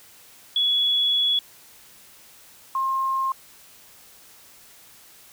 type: tone pair in turn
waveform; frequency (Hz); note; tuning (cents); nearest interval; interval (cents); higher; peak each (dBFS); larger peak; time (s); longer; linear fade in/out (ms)
sine; 3381 / 1064.9; G#7 / C6; +30 / +30; octave + minor sixth; 2000; first; -18 / -21; first; 0.56-1.39 / 2.75-3.32; first; 2
effects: white hiss -50 dBFS RMS until 5.32 s